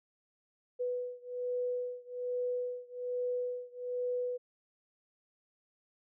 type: beating tone pair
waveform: sine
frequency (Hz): 493.9 / 495.1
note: B4 / B4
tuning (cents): 0 / +4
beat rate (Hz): 1.2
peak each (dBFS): -36 / -37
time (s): 0.79-4.38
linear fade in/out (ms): 20
effects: none